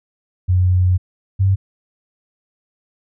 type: tone pair in turn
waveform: sine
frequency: 91.1 / 96.52 Hz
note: F#2 / G2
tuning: -26 / -26 cents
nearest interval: minor second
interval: 100 cents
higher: second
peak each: -11 dBFS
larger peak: neither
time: 0.48-0.98 / 1.39-1.56 s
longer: first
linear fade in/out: 20 ms
effects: none